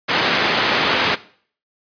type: band-pass noise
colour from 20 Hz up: white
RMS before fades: -18 dBFS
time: 0.08-1.16 s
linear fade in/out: 20 ms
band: 150 to 3000 Hz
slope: 12 dB/octave
effects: noise-tail reverb RT60 0.5 s tail -18 dB re dry + resampled to 11025 Hz